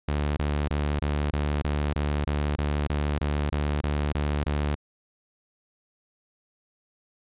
sawtooth tone bursts, 73.42 Hz, D2, in tune, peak -20 dBFS, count 15, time 0.08-4.752 s, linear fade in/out 5 ms, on 290 ms, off 23 ms, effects resampled to 8000 Hz

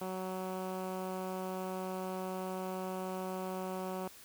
10% pulse tone with low-pass filter, 186.5 Hz, F#3, 14 cents sharp, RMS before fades -39 dBFS, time 0.01-4.08 s, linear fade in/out 5 ms, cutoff 1600 Hz, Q 0.55, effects white hiss -55 dBFS RMS until 4.24 s

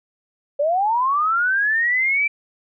sine linear sweep, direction up, 554.4 to 2349 Hz, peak -16 dBFS, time 0.59-2.28 s, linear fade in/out 10 ms, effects none

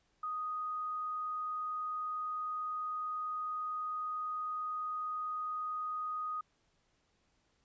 sine tone, 1244.5 Hz, D#6, in tune, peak -35 dBFS, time 0.23-6.41 s, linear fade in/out 5 ms, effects pink hiss -75 dBFS RMS until 7.64 s + resampled to 16000 Hz

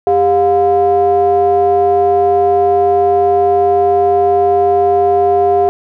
triangle ring-modulated tone, 155.56 Hz, D#3, in tune, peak -3 dBFS, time 0.07-5.69 s, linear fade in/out 0 ms, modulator 555 Hz, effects none

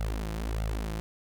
sawtooth tone with flanger, 54 Hz, A1, 32 cents flat, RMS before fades -32 dBFS, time 0-1 s, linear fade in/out 0 ms, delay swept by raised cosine 1.4 to 5.9 ms, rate 1.6 Hz, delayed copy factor +1, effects none

